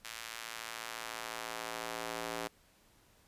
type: tone with high-pass filter sweep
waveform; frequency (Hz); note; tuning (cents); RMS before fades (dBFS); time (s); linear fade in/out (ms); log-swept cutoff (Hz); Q
square; 57; A#1; -38; -42; 0.04-2.48; 10; 1900 to 420; 0.72
effects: pink hiss -66 dBFS RMS until 3.27 s + resampled to 32000 Hz